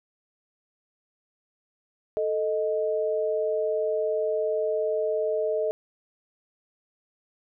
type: tone pair together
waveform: sine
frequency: 440 / 622.8 Hz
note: A4 / D#5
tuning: 0 / +2 cents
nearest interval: tritone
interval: 602 cents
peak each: -26 dBFS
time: 2.17-5.71 s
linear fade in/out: 0 ms
effects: none